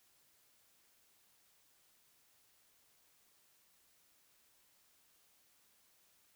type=silence; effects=white hiss -71 dBFS RMS until 6.35 s